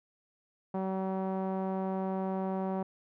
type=tone with low-pass filter; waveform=sawtooth; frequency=190.1 Hz; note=F#3; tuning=47 cents sharp; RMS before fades=-33 dBFS; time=0.74-2.83 s; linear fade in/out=5 ms; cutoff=840 Hz; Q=1.9; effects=none